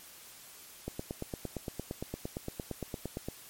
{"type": "click train", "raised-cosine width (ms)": 2, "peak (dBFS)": -22, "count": 22, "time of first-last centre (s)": [0.88, 3.285], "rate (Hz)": 8.73, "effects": ["white hiss -52 dBFS RMS until 3.49 s", "MP3 64 kbps"]}